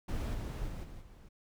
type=noise with level steps; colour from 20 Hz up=brown; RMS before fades=-35 / -38 / -41 / -48 / -53 dBFS; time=0.08-1.29 s; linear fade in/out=10 ms; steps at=0.33 / 0.67 / 0.83 / 1 s; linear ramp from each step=20 ms; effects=none